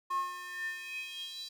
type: tone with high-pass filter sweep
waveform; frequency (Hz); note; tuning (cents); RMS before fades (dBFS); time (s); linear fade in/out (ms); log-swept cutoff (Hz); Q
square; 359.4; F4; +50; -39; 0.1-1.49; 10; 1000 to 4300; 9.7
effects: none